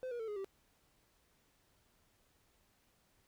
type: tone with pitch steps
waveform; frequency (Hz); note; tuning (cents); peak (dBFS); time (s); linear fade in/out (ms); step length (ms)
triangle; 513 / 478.6 / 446.6 / 416.7 / 388.8; C5 / A#4 / A4 / G#4 / G4; -34 / +46 / +26 / +6 / -14; -37; 0.03-0.445; 0; 83
effects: pink hiss -73 dBFS RMS until 3.27 s